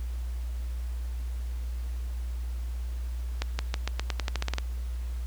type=accelerating click train; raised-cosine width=0.2 ms; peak=-12 dBFS; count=13; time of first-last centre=3.42-4.584 s; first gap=170 ms; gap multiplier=0.89; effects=added 60 Hz sine -30 dBFS peak until 5.26 s + pink hiss -53 dBFS RMS until 5.26 s

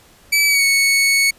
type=tone with pitch glide; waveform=sawtooth; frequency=2300 to 2215 Hz; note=D7 to C#7; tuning=-37 to -2 cents; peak=-9 dBFS; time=0.32-1.31 s; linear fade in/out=10 ms; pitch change=-65 cents; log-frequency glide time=0.47-0.64 s; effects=pink hiss -49 dBFS RMS until 1.38 s + resampled to 32000 Hz

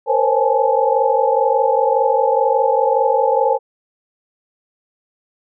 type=tone cluster; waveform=sine; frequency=465.1 / 517 / 539 / 825 / 870 Hz; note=A#4 / C5 / C#5 / G#5 / A5; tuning=-4 / -21 / -49 / -12 / -20 cents; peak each=-19 dBFS; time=0.06-3.59 s; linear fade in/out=50 ms; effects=none

